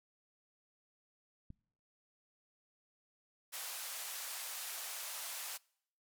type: click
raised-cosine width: 5 ms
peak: -37 dBFS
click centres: 1.504 s
type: band-pass noise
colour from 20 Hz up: white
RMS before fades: -44 dBFS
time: 3.52-5.58 s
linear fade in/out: 20 ms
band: 600 to 15000 Hz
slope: 24 dB/octave
effects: noise-tail reverb RT60 0.7 s tail -26 dB re dry